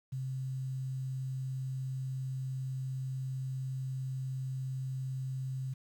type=tone with quantisation; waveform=sine; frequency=131.4 Hz; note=C3; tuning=8 cents sharp; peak=-34 dBFS; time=0.12-5.74 s; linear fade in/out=10 ms; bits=10; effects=none